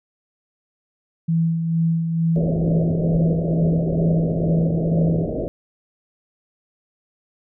sine tone with tremolo, 164.81 Hz, E3, in tune, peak -15 dBFS, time 1.28-5.27 s, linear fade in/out 10 ms, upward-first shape sine, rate 2.2 Hz, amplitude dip 45%
white low-pass noise, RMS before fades -25 dBFS, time 2.36-5.48 s, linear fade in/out 0 ms, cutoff 650 Hz, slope 96 dB/octave
effects none

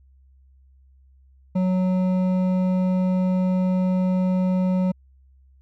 sine tone with hard clipping, 184.6 Hz, F#3, 4 cents flat, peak -20 dBFS, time 1.55-4.92 s, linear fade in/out 10 ms, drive 9 dB, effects added 66 Hz sine -51 dBFS peak until 5.61 s

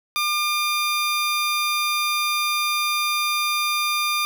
15% pulse tone, 1200 Hz, D6, 37 cents sharp, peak -14 dBFS, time 0.16-4.25 s, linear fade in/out 0 ms, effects none

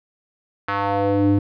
square tone with band-pass filter sweep, 100.3 Hz, G2, 40 cents sharp, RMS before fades -19 dBFS, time 0.68-1.39 s, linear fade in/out 5 ms, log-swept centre 1400 to 230 Hz, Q 2.2, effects resampled to 11025 Hz

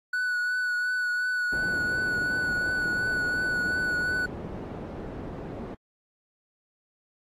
triangle tone with vibrato, 1478 Hz, F#6, 2 cents flat, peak -23 dBFS, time 0.13-4.26 s, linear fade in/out 5 ms, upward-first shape triangle, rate 2.8 Hz, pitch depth 23 cents each way
white low-pass noise, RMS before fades -37 dBFS, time 1.52-5.75 s, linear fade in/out 10 ms, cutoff 420 Hz, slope 12 dB/octave
effects AAC 48 kbps

